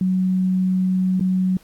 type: tone with dropouts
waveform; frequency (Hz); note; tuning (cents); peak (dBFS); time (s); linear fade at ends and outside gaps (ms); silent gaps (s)
sine; 185.8; F#3; +7; -16; 0.01-1.57; 2; 1.197-1.208
effects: pink hiss -54 dBFS RMS until 1.63 s + AAC 64 kbps